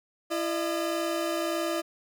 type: tone pair together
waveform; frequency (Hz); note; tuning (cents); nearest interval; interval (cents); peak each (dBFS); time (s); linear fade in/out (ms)
30% pulse; 334.8 / 608; E4 / D#5; +27 / -40; minor seventh; 1033; -27 / -28; 0.3-1.82; 20
effects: none